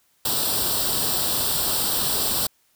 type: noise with comb filter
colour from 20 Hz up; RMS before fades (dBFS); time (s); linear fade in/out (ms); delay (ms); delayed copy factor
white; -23; 0.25-2.47; 5; 0.23; +0.75
effects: white hiss -64 dBFS RMS until 2.75 s